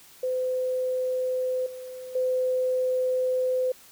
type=tone with level steps; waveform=sine; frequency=510 Hz; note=C5; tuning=44 cents flat; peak=-24 / -36 / -22 dBFS; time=0.23-3.72 s; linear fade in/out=5 ms; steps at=1.66 / 2.15 s; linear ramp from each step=5 ms; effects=white hiss -52 dBFS RMS until 3.91 s